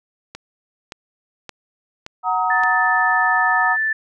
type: click train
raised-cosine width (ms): 0.2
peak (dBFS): -15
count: 5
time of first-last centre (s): 0.35-2.636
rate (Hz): 1.75
type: chord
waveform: sine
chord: D# minor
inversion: first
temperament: equal with one note detuned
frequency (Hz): 740 / 932.3 / 1265.5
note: F#5 / A#5 / D#6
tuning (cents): 0 / 0 / +29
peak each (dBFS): -21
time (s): 2.23-3.77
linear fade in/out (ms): 50
type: tone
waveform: sine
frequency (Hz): 1760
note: A6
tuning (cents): 0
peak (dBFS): -17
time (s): 2.5-3.93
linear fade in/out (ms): 5
effects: none